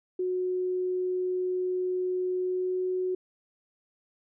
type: tone with pitch glide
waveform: sine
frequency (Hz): 366.2 to 368.5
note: F#4 to F#4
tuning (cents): -18 to -7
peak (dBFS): -26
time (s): 0.19-3.15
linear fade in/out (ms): 5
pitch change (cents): +11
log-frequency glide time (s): 2.38-2.82
effects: none